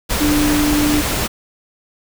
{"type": "tone in noise", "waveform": "sine", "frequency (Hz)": 296.3, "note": "D4", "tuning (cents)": 15, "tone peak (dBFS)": -14, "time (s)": [0.2, 1.02], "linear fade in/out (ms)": 20, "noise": "pink", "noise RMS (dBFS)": -19, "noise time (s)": [0.09, 1.28], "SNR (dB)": 2, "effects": []}